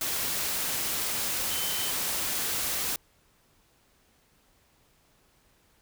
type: tone in noise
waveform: sine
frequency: 3070 Hz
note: G7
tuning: 37 cents flat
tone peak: -36 dBFS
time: 1.51-1.91 s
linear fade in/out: 2 ms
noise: white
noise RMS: -30 dBFS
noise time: 0.01-2.96 s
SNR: -9 dB
effects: pink hiss -65 dBFS RMS until 5.81 s